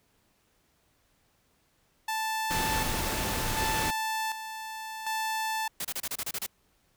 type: tone with tremolo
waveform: sawtooth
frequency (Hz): 880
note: A5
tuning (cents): 0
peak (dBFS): -25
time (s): 2.08-5.68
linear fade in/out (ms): 5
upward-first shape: square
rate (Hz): 0.67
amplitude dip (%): 60
type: noise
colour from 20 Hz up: pink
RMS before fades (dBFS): -31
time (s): 2.5-3.91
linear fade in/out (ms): 10
type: noise bursts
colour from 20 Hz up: white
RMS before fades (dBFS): -33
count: 9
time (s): 5.8-6.464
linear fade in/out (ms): 5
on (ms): 48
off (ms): 29
effects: pink hiss -69 dBFS RMS until 6.96 s